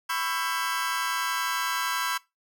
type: chord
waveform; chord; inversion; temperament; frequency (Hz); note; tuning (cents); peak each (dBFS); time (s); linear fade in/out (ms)
sawtooth; C# half-diminished seventh; third; just; 997.9 / 1108.7 / 1330.5 / 1596.6; B5 / C#6 / E6 / G6; +18 / 0 / +16 / +31; -28 / -30 / -28 / -28; 0.09-2.18; 10
effects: noise-tail reverb RT60 0.2 s tail -20 dB re dry